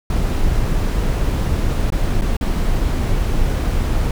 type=noise with dropouts; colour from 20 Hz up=brown; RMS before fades=-17 dBFS; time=0.1-4.11 s; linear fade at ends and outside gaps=2 ms; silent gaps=1.903-1.922 / 2.212-2.219 / 2.368-2.41 s; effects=none